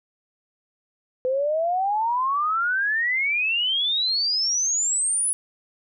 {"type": "exponential sweep", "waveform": "sine", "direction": "up", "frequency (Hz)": [502, 10360], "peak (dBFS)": -20, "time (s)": [1.25, 5.33], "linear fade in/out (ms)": 0, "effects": []}